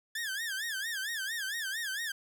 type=tone with vibrato; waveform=sawtooth; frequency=1694 Hz; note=G#6; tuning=34 cents sharp; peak=-30 dBFS; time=0.15-2.12 s; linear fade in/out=5 ms; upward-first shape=sine; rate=4.4 Hz; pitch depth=180 cents each way; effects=none